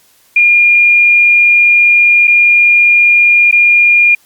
sine tone with dropouts, 2415 Hz, D7, 48 cents sharp, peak -4 dBFS, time 0.36-4.15 s, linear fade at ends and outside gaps 5 ms, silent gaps 2.273-2.277 / 3.513-3.525 s, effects white hiss -49 dBFS RMS until 4.25 s + Opus 48 kbps

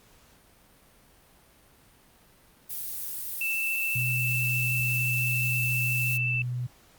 violet noise, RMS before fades -34 dBFS, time 2.69-6.18 s, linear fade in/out 20 ms
sine tone with vibrato, 2653 Hz, E7, 10 cents sharp, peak -26 dBFS, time 3.41-6.42 s, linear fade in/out 2 ms, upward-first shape sine, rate 14 Hz, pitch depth 10 cents each way
sine tone, 123.6 Hz, B2, 2 cents sharp, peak -28 dBFS, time 3.95-6.67 s, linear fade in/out 10 ms
effects pink hiss -58 dBFS RMS until 6.98 s + Opus 48 kbps

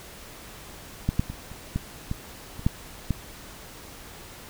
clicks, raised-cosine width 5 ms, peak -10 / -9 / -21 / -29 / -13 / -15 / -24 / -8 / -11 dBFS, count 9, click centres 1.09 / 1.195 / 1.3 / 1.516 / 1.76 / 2.114 / 2.594 / 2.665 / 3.107 s, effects pink hiss -44 dBFS RMS until 4.49 s

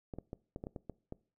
clicks, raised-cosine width 2 ms, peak -28 dBFS, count 9, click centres 0.138 / 0.186 / 0.331 / 0.561 / 0.639 / 0.669 / 0.762 / 0.897 / 1.124 s, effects noise-tail reverb RT60 0.4 s tail -22 dB re dry

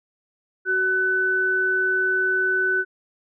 sine tone pair together, 375 / 1500 Hz, F#4 / F#6, +23 / +23 cents, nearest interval 2 octaves, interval 2400 cents, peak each -26 / -19 dBFS, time 0.65-2.85 s, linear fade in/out 50 ms, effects none

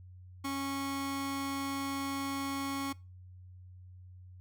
sawtooth tone pair together, 275 / 550 Hz, C#4 / C#5, -14 / -14 cents, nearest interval octave, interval 1200 cents, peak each -30 / -34 dBFS, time 0.44-2.93 s, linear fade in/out 10 ms, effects noise-tail reverb RT60 0.3 s tail -24 dB re dry + added 91 Hz sine -49 dBFS peak until 4.4 s

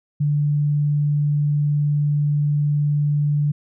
sine tone, 146.83 Hz, D3, in tune, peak -16 dBFS, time 0.2-3.52 s, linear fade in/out 10 ms, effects none

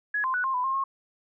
sine tone with pitch steps, 1681 / 1043 / 1478 / 1061 / 998 / 1065 / 1082 Hz, G#6 / C6 / F#6 / C6 / B5 / C6 / C#6, +20 / -6 / -2 / +24 / +18 / +30 / -42 cents, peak -24 dBFS, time 0.14-0.84 s, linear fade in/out 5 ms, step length 100 ms, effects none

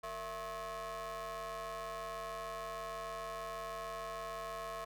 35% pulse ring-modulated tone, 207.7 Hz, G#3, in tune, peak -36 dBFS, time 0.03-4.85 s, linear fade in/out 10 ms, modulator 874 Hz, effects none

